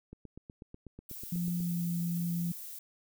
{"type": "click train", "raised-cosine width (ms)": 3, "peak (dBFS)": -33, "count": 13, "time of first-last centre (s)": [0.13, 1.604], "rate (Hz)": 8.14}
{"type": "noise", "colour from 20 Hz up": "violet", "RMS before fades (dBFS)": -44, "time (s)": [1.09, 2.79], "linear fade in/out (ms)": 5}
{"type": "tone with pitch glide", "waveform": "sine", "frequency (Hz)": [174.61, 172.21], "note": ["F3", "F3"], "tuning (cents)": [0, -24], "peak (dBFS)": -30, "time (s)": [1.32, 2.52], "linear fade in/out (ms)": 5, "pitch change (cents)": -24, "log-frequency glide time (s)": [1.57, 1.79]}
{"effects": []}